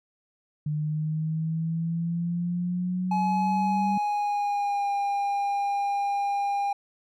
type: exponential sweep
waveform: sine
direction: up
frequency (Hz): 150 to 197.9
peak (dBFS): -25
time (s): 0.66-3.98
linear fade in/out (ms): 5
type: tone with pitch glide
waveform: triangle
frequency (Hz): 847 to 804.6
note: G#5 to G5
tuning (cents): +34 to +45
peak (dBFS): -22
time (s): 3.11-6.73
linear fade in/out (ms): 5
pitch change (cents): -89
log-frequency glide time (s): 3.51-4.91
effects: none